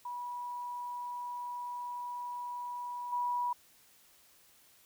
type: tone with level steps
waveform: sine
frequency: 975 Hz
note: B5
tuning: 23 cents flat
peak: -37 / -30 dBFS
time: 0.05-3.53 s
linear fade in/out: 5 ms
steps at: 3.12 s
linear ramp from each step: 10 ms
effects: white hiss -63 dBFS RMS until 4.85 s